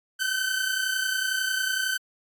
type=tone pair together; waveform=sawtooth; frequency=1516 / 1547 Hz; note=F#6 / G6; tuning=+42 / -23 cents; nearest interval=unison; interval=35 cents; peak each=-24 dBFS; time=0.19-1.98 s; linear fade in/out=20 ms; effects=AAC 64 kbps